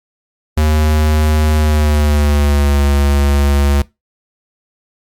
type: tone with pitch glide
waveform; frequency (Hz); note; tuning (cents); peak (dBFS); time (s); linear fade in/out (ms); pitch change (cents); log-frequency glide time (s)
square; 76.8 to 70.83; D#2 to C#2; -22 to +38; -10; 0.57-3.82; 5; -140; 1.56-2.8
effects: noise-tail reverb RT60 0.2 s tail -20 dB re dry + MP3 96 kbps